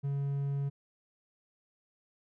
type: tone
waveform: triangle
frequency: 140 Hz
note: C#3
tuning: 18 cents sharp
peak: -28 dBFS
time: 0.03-0.7 s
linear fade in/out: 20 ms
effects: none